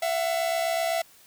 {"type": "tone pair together", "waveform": "45% pulse", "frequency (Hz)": [668, 735.8], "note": ["E5", "F#5"], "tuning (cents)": [23, -10], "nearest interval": "major second", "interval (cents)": 167, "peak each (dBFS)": [-25, -31], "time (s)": [0.02, 1.02], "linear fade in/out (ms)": 5, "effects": ["white hiss -55 dBFS RMS until 1.26 s"]}